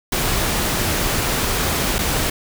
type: noise with dropouts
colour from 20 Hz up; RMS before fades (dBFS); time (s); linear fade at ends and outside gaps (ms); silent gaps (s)
pink; -20; 0.12-2.3; 5; 1.984-1.989
effects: none